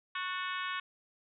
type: harmonic tone with a mistuned harmonic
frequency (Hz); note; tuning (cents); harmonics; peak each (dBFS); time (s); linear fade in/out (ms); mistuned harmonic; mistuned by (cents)
369.2; F#4; -4; 3 / 4 / 5 / 6 / 7 / 8 / 9 / 10; -38 / -40 / -42 / -44 / -45 / -46 / -47 / -48; 0.15-0.8; 5; 5; -55
effects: none